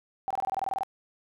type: tone bursts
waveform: sine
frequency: 774 Hz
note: G5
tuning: 22 cents flat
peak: -26 dBFS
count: 12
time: 0.28-0.833 s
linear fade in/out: 0 ms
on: 25 ms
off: 23 ms
effects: none